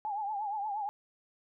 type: tone with vibrato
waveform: sine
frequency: 830.6 Hz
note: G#5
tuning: in tune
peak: -32 dBFS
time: 0.05-0.89 s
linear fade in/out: 0 ms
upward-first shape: triangle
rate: 8.5 Hz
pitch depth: 110 cents each way
effects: none